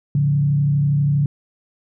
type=tone with frequency modulation; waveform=sine; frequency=143.5 Hz; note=D3; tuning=40 cents flat; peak=-14 dBFS; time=0.15-1.26 s; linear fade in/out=2 ms; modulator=32.4 Hz; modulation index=0.48; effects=none